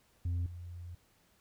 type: tone with level steps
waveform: sine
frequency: 87.31 Hz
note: F2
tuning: in tune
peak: -28 / -42 dBFS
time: 0.25-0.95 s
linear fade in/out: 5 ms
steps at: 0.46 s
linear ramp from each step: 2 ms
effects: tanh soft clip ceiling -30 dBFS + pink hiss -69 dBFS RMS until 1.4 s